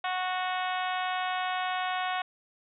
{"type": "harmonic tone", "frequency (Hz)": 368.2, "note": "F#4", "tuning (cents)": -8, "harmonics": [2, 3, 4, 5, 6, 7, 8, 9, 10], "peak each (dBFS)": [-31, -35, -37, -39, -41, -42, -43, -44, -45], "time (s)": [0.04, 2.22], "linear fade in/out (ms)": 5, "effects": []}